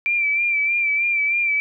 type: tone with vibrato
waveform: sine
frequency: 2349 Hz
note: D7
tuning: in tune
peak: -17 dBFS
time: 0.06-1.6 s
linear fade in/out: 0 ms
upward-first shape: sine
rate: 3.2 Hz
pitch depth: 43 cents each way
effects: none